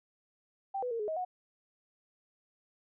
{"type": "tone with pitch steps", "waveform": "sine", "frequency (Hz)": [782, 495.8, 460.9, 420.5, 633, 731], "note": ["G5", "B4", "A#4", "G#4", "D#5", "F#5"], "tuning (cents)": [-4, 7, -20, 22, 30, -21], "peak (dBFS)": -32, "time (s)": [0.74, 1.25], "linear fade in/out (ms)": 10, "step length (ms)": 85, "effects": []}